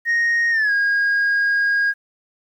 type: tone with pitch glide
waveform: sine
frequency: 1864.7 to 1632.7 Hz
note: A#6 to G#6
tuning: 0 to -30 cents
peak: -13 dBFS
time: 0.05-1.94 s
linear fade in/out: 50 ms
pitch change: -230 cents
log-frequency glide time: 0.51-0.72 s
effects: tanh soft clip ceiling -14 dBFS + 9-bit